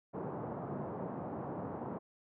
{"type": "band-pass noise", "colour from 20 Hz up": "pink", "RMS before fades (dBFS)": -41, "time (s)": [0.13, 1.99], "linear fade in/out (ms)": 20, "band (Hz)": [120, 1000], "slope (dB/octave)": 24, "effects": []}